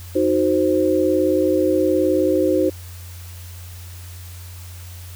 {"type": "chord", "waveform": "sine", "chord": "C diminished", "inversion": "first", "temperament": "equal", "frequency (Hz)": [311.1, 370, 523.3], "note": ["Eb4", "Gb4", "C5"], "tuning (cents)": [0, 0, 0], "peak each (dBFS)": -19, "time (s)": [0.15, 2.7], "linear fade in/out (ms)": 10, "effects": ["added 88 Hz sine -34 dBFS peak until 5.15 s", "white hiss -43 dBFS RMS until 5.15 s"]}